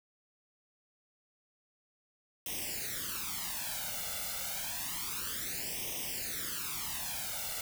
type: noise with flanger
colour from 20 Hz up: white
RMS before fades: -38 dBFS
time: 2.46-7.61 s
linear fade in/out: 2 ms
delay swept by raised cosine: 0.34 to 1.44 ms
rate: 0.29 Hz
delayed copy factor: +0.9
effects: none